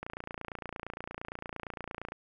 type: click train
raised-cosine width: 0.5 ms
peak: -23 dBFS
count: 61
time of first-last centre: 0.03-2.121 s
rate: 28.7 Hz
effects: none